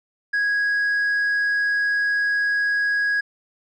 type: tone with tanh clipping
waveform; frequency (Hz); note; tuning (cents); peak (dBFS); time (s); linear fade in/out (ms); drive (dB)
sine; 1656; G#6; -5; -19; 0.33-3.21; 10; 2
effects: none